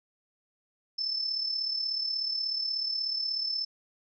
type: tone with amplitude modulation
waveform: sine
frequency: 5274 Hz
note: E8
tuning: in tune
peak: -26 dBFS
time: 0.98-3.65 s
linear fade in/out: 10 ms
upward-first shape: sine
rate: 36.5 Hz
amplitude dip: 55%
effects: none